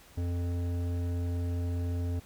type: tone with hard clipping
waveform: sine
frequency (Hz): 87.31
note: F2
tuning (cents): 0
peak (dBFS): -31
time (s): 0.17-2.2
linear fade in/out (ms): 10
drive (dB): 12
effects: pink hiss -56 dBFS RMS until 2.25 s